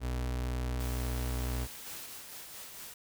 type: tone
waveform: 35% pulse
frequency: 62 Hz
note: B1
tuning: 7 cents sharp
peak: -30 dBFS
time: 0-1.68 s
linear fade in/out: 50 ms
type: noise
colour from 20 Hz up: white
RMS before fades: -46 dBFS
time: 0.8-2.06 s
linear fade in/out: 2 ms
type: noise with tremolo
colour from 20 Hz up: white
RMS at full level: -45 dBFS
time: 1.86-2.94 s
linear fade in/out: 5 ms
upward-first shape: sine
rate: 4.4 Hz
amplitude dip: 35%
effects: none